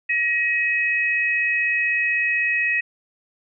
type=tone pair together; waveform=sine; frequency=1900 / 2544 Hz; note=A#6 / D#7; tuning=+33 / +38 cents; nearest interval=perfect fourth; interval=505 cents; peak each=-21 dBFS; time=0.09-2.81 s; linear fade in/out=10 ms; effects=none